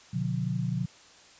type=chord; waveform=sine; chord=B diminished; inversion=none; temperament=equal with one note detuned; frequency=123.47 / 146.83 / 179.01 Hz; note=B2 / D3 / F3; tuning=0 / 0 / +43 cents; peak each=-31 / -32 / -31 dBFS; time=0.13-0.86 s; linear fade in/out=10 ms; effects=white hiss -54 dBFS RMS until 1.39 s + resampled to 16000 Hz